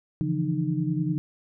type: tone cluster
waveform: sine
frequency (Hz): 141 / 162 / 172.1 / 305.9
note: C#3 / E3 / F3 / D#4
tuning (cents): +30 / -30 / -25 / -29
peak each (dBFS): -29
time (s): 0.21-1.18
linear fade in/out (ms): 0
effects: none